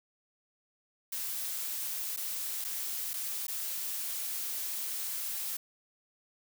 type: noise with dropouts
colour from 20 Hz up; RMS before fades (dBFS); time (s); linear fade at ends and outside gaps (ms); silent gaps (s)
blue; -36; 1.12-5.57; 5; 2.164-2.171 / 2.643-2.647 / 3.134-3.138 / 3.469-3.481
effects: none